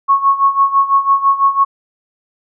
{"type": "tone with tremolo", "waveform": "sine", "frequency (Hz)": 1101, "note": "C#6", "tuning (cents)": -12, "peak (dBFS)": -6, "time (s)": [0.08, 1.65], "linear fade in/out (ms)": 20, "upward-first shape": "sine", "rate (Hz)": 6, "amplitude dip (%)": 80, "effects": []}